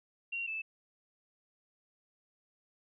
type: tone pair in turn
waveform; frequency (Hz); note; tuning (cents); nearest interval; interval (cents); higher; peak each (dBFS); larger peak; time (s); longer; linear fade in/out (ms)
sine; 2752 / 2631; F7 / E7; -26 / -4; minor second; 78; first; -34 / -35; first; 0.32-0.47 / 0.47-0.62; neither; 10
effects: none